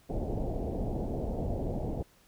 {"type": "low-pass noise", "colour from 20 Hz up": "pink", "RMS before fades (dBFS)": -33, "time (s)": [0.09, 2.03], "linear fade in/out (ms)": 10, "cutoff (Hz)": 750, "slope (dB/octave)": 48, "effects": ["pink hiss -63 dBFS RMS until 2.27 s"]}